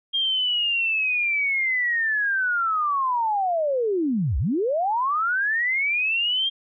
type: linear two-way sweep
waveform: sine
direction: down then up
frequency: 3229 to 54.9 to 3229 Hz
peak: -20 dBFS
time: 0.13-6.5 s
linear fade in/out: 20 ms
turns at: 4.38 s
effects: none